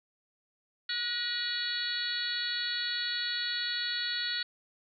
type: harmonic tone with a mistuned harmonic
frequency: 485.6 Hz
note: B4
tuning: 29 cents flat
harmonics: 3 / 4 / 5 / 6 / 7 / 8 / 9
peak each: -38 / -38 / -47 / -44 / -40 / -36 / -35 dBFS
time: 0.89-4.43 s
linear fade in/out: 5 ms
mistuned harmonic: 4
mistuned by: -38 cents
effects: none